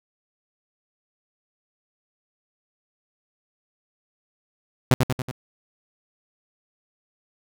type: tone with echo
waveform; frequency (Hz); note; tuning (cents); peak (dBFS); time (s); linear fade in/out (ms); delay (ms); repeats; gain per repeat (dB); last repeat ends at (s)
sawtooth; 127.9; C3; -39; -9; 4.91-4.94; 0; 93; 4; -4; 5.312
effects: none